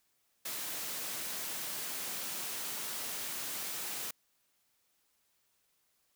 white high-pass noise, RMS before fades -39 dBFS, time 0.45-4.11 s, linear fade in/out 5 ms, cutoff 140 Hz, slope 12 dB/octave, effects white hiss -75 dBFS RMS until 6.15 s

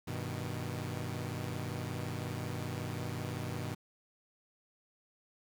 sawtooth chord, G augmented, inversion none, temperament equal, 98 / 123.47 / 155.56 Hz, G2 / B2 / D#3, 0 / 0 / 0 cents, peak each -37 / -36 / -38 dBFS, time 0.07-3.75 s, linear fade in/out 10 ms, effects 9-bit

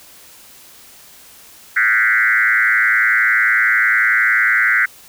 sine tone with frequency modulation, 1760 Hz, A6, in tune, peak -11 dBFS, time 1.76-4.86 s, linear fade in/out 10 ms, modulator 111 Hz, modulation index 3.1, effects white hiss -43 dBFS RMS until 5.08 s

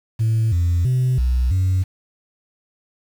sine tone with pitch steps, 111.7 / 86.5 / 127.7 / 62.5 / 93.3 Hz, A2 / F2 / C3 / B1 / F#2, +27 / -16 / -42 / +21 / +15 cents, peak -13 dBFS, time 0.19-1.84 s, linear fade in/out 20 ms, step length 330 ms, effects tanh soft clip ceiling -13 dBFS + 7-bit

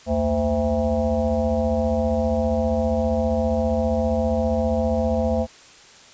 sine tone with frequency modulation, 370 Hz, F#4, in tune, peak -18 dBFS, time 0.06-5.47 s, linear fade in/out 50 ms, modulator 145 Hz, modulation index 2.4, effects white hiss -47 dBFS RMS until 6.13 s + resampled to 16000 Hz

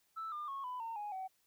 sine tone with pitch steps, 1318.5 / 1202.1 / 1096 / 999.2 / 911 / 830.6 / 757.3 Hz, E6 / D6 / C#6 / B5 / A#5 / G#5 / F#5, 0 / +40 / -20 / +20 / -40 / 0 / +40 cents, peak -38 dBFS, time 0.16-1.28 s, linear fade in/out 20 ms, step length 160 ms, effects tanh soft clip ceiling -36 dBFS + white hiss -75 dBFS RMS until 1.46 s

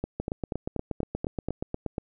two click trains, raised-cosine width 2 ms, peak -16 / -16 dBFS, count 7 / 16, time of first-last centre 0.04-1.486 / 0.2-1.981 s, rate 4.15 / 8.42 Hz, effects none

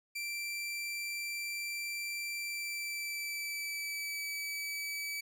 sawtooth tone with pitch glide, 2349 to 2295 Hz, D7 to D7, 0 to -40 cents, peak -33 dBFS, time 0.15-5.21 s, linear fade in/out 10 ms, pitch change -40 cents, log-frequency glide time 2.39-4.25 s, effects none

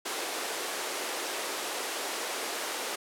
pink high-pass noise, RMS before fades -34 dBFS, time 0.05-2.96 s, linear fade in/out 10 ms, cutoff 360 Hz, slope 24 dB/octave, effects low-pass 12000 Hz 12 dB/octave

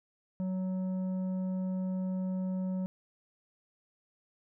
sine tone with tanh clipping, 186.2 Hz, F#3, 11 cents sharp, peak -32 dBFS, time 0.4-2.86 s, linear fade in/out 0 ms, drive 8 dB, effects none

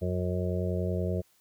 harmonic tone, 90.4 Hz, F#2, 40 cents flat, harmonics 1 / 2 / 4 / 5 / 6 / 7, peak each -30 / -33 / -36 / -37 / -38 / -38 dBFS, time 0.01-1.22 s, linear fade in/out 20 ms, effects white hiss -66 dBFS RMS until 1.4 s

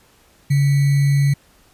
sine tone with sample-and-hold, 140.7 Hz, C#3, 26 cents sharp, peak -12 dBFS, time 0.5-1.34 s, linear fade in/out 10 ms, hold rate 2100 Hz, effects pink hiss -54 dBFS RMS until 1.73 s + resampled to 32000 Hz

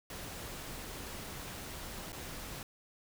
pink noise with dropouts, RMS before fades -44 dBFS, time 0.1-2.63 s, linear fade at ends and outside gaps 2 ms, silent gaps 2.121-2.128 s, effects none

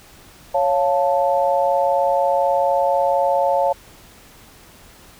sine chord, Db augmented, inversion none, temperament equal, 554.4 / 698.5 / 880 Hz, Db5 / F5 / A5, 0 / 0 / 0 cents, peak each -18 / -20 / -20 dBFS, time 0.54-3.73 s, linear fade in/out 10 ms, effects pink hiss -46 dBFS RMS until 5.19 s

